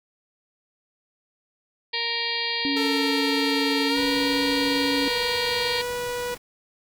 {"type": "harmonic tone", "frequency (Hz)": 466.2, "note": "A#4", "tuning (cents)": 0, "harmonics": [1, 2, 4, 5, 6, 7, 8, 9, 10], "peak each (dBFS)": [-37, -35, -32, -32, -35, -33, -34, -31, -32], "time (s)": [1.93, 5.82], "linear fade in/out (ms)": 10}
{"type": "tone", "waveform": "sine", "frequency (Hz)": 280.1, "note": "C#4", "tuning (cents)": 18, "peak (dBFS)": -24, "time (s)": [2.65, 5.08], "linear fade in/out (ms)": 0}
{"type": "tone with pitch glide", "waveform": "sawtooth", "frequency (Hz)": [445.3, 488.4], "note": ["A4", "B4"], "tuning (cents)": [21, -19], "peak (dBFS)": -23, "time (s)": [2.76, 6.35], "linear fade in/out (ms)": 10, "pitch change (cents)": 160, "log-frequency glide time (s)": [3.87, 3.99]}
{"type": "noise", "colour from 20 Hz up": "pink", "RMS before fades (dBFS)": -42, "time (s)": [3.96, 6.38], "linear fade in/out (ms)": 10}
{"effects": []}